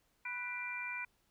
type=harmonic tone with a mistuned harmonic; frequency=493.9 Hz; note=B4; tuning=in tune; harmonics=2 / 3 / 4 / 5; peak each=-47 / -45 / -47 / -40 dBFS; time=0.25-1.05 s; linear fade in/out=5 ms; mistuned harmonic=5; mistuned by=-69 cents; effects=pink hiss -75 dBFS RMS until 1.3 s